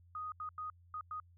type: tone bursts at uneven times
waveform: sine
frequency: 1244.5 Hz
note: D#6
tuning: in tune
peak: -39 dBFS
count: 5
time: 0.15-0.32 / 0.4-0.49 / 0.58-0.7 / 0.94-1.01 / 1.11-1.2 s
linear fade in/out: 2 ms
effects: added 87 Hz sine -60 dBFS peak until 1.37 s